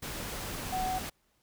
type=tone in noise; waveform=sine; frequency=746 Hz; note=F#5; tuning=14 cents sharp; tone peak=-30 dBFS; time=0.72-0.99 s; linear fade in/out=10 ms; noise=pink; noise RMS=-38 dBFS; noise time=0.02-1.1 s; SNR=+5 dB; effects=pink hiss -72 dBFS RMS until 1.42 s